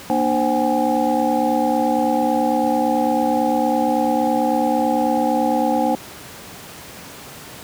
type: tone cluster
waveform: sine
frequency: 235.9 / 299.5 / 524 / 760 / 829 Hz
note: A#3 / D4 / C5 / F#5 / G#5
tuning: +21 / +34 / +2 / +46 / -3 cents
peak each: -22 dBFS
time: 0.1-5.95 s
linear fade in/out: 0 ms
effects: pink hiss -37 dBFS RMS until 7.63 s + high-pass 100 Hz 12 dB/octave